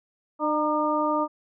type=harmonic tone with a mistuned harmonic; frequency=301.9 Hz; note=D4; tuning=48 cents sharp; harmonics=1 / 2 / 3 / 4; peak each=-27 / -27 / -27 / -27 dBFS; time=0.39-1.28 s; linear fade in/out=50 ms; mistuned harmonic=3; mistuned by=+42 cents; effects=none